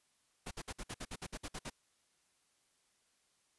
pink noise bursts, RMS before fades -43 dBFS, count 12, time 0.46-1.7 s, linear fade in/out 10 ms, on 52 ms, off 56 ms, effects white hiss -75 dBFS RMS until 3.58 s + resampled to 24000 Hz

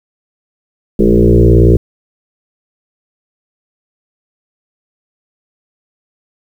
sine tone with frequency modulation, 146.83 Hz, D3, in tune, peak -4 dBFS, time 0.99-1.77 s, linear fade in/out 5 ms, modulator 58.9 Hz, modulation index 5.1, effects 7-bit

